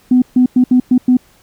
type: tone bursts at uneven times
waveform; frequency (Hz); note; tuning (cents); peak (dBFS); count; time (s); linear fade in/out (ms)
sine; 251.1; B3; +29; -5; 6; 0.11-0.22 / 0.36-0.46 / 0.56-0.64 / 0.71-0.8 / 0.91-0.98 / 1.08-1.17; 5
effects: tanh soft clip ceiling -1 dBFS + pink hiss -50 dBFS RMS until 1.42 s